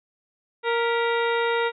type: harmonic tone with a mistuned harmonic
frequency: 466.2 Hz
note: A#4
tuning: in tune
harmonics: 1 / 2 / 3 / 4 / 5 / 6 / 7 / 8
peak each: -23 / -27 / -29 / -31 / -35 / -38 / -42 / -36 dBFS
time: 0.63-1.72 s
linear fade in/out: 50 ms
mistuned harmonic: 4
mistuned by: +78 cents
effects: none